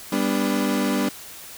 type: chord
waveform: 35% pulse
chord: G major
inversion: none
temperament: equal with one note detuned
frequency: 199.54 / 246.9 / 293.7 Hz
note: G3 / B3 / D4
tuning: +31 / 0 / 0 cents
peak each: -23 dBFS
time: 0.12-1.09 s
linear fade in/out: 5 ms
effects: white hiss -40 dBFS RMS until 1.57 s